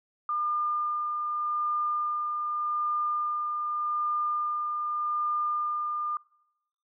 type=tone with tremolo; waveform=sine; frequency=1205 Hz; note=D6; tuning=44 cents sharp; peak=-25 dBFS; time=0.29-6.17 s; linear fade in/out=2 ms; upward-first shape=sine; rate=0.84 Hz; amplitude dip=30%; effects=noise-tail reverb RT60 0.9 s tail -25 dB re dry